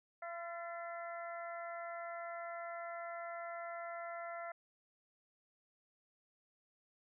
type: harmonic tone with a mistuned harmonic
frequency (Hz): 340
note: F4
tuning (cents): -46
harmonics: 2 / 3 / 4 / 5 / 6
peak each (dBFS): -44 / -56 / -48 / -54 / -53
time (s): 0.22-4.52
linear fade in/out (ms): 5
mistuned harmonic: 5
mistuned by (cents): +55
effects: none